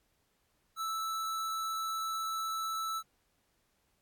square tone, 1316 Hz, E6, 3 cents flat, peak -34 dBFS, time 0.76-3.03 s, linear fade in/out 50 ms, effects pink hiss -75 dBFS RMS until 4.01 s + AAC 64 kbps

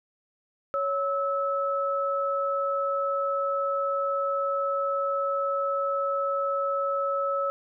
sine tone pair together, 556 / 1301.9 Hz, C#5 / E6, +5 / -22 cents, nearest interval octave + minor third, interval 1473 cents, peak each -27 dBFS, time 0.74-7.5 s, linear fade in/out 0 ms, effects none

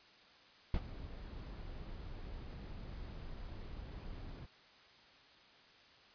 brown noise with ADSR envelope, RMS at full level -31 dBFS, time 0.74-4.47 s, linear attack 3 ms, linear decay 52 ms, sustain -16 dB, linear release 34 ms, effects white hiss -62 dBFS RMS until 6.14 s + resampled to 11025 Hz

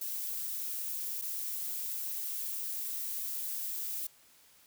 violet noise with dropouts, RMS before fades -37 dBFS, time 0.01-4.07 s, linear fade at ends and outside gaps 5 ms, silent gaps 1.215-1.22 s, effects white hiss -62 dBFS RMS until 4.66 s

